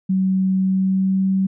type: tone with pitch glide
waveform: sine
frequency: 189.1 to 191.3 Hz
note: F#3 to G3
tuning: +38 to -42 cents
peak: -15 dBFS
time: 0.09-1.47 s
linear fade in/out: 10 ms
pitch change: +20 cents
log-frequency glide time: 0.56-1.28 s
effects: none